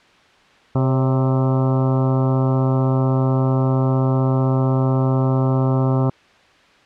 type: harmonic tone with a mistuned harmonic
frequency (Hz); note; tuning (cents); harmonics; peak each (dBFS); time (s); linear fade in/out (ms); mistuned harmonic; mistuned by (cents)
130.81; C3; 0; 1 / 2 / 3 / 4 / 5 / 6 / 7 / 8 / 9 / 10; -16 / -22 / -26 / -28 / -30 / -32 / -33 / -34 / -35 / -36; 0.75-6.1; 5; 4; +53
effects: white hiss -51 dBFS RMS until 6.85 s + low-pass 3000 Hz 12 dB/octave

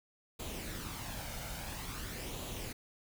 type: noise with flanger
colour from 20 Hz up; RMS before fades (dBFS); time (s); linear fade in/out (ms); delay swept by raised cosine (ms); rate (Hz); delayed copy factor
pink; -42; 0.39-2.73; 10; 0.28 to 1.38; 0.49; +0.5
effects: none

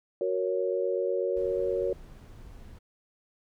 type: chord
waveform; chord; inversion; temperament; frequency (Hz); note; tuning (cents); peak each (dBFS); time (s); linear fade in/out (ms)
sine; F# major; none; equal; 370 / 466.2 / 554.4; F#4 / A#4 / C#5; 0 / 0 / 0; -30; 0.21-1.93; 2
type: noise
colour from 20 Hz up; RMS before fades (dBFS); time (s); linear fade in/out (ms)
brown; -47; 1.36-2.79; 10
effects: none

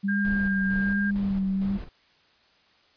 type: tone with vibrato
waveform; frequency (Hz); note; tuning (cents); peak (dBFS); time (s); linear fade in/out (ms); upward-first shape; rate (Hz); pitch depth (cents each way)
sine; 196.5; G3; +4; -23; 0.03-1.78; 20; sine; 1.2; 42
type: tone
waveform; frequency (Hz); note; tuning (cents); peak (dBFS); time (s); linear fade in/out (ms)
sine; 1605; G6; +40; -27; 0.08-1.11; 10
type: noise with tremolo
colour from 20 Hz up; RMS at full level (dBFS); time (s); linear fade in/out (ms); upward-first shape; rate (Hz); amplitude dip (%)
brown; -36; 0.25-1.89; 0; square; 2.2; 60
effects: white hiss -61 dBFS RMS until 2.96 s + resampled to 11025 Hz

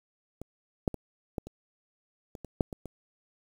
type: clicks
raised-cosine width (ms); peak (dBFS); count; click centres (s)
2; -26 / -12 / -23 / -18 / -29 / -28 / -27 / -10 / -24 / -26; 10; 0.416 / 0.878 / 0.943 / 1.382 / 1.47 / 2.352 / 2.447 / 2.608 / 2.728 / 2.857
effects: 8-bit

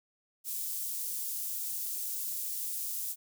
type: high-pass noise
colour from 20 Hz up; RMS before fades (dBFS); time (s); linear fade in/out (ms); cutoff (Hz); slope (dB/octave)
white; -36; 0.44-3.16; 50; 8000; 12
effects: none

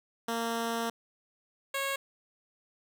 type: tone pair in turn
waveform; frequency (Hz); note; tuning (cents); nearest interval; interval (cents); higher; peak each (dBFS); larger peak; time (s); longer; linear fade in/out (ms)
10% pulse; 230.5 / 548.2; A#3 / C#5; -19 / -19; octave + minor third; 1500; second; -22; neither; 0.28-0.9 / 1.74-1.96; first; 5
effects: none

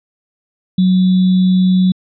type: tone with sample-and-hold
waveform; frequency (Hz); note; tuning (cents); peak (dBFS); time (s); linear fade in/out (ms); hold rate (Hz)
sine; 185; F#3; 0; -8; 0.78-1.92; 5; 3675
effects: resampled to 11025 Hz

